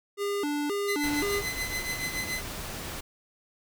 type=tone with vibrato; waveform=square; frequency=344.3 Hz; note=F4; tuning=25 cents flat; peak=-28 dBFS; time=0.17-1.43 s; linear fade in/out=50 ms; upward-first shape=square; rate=1.9 Hz; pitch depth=280 cents each way
type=tone with tremolo; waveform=sawtooth; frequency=2032 Hz; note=B6; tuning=49 cents sharp; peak=-25 dBFS; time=0.87-2.42 s; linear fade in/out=20 ms; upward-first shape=triangle; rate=7 Hz; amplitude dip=75%
type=noise; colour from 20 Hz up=pink; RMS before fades=-37 dBFS; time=1.03-3.01 s; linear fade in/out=10 ms
effects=none